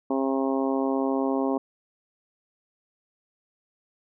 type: harmonic tone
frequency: 134.6 Hz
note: C3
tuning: 49 cents sharp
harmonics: 2 / 3 / 4 / 5 / 6 / 7 / 8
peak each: -25 / -29 / -31 / -33 / -35 / -36 / -37 dBFS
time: 0.1-1.58 s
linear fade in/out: 5 ms
effects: none